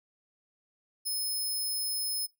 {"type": "tone", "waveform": "10% pulse", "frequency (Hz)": 5180, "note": "E8", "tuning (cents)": -31, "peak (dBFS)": -24, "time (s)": [1.05, 2.27], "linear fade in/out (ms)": 20, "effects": ["noise-tail reverb RT60 0.2 s tail -21 dB re dry"]}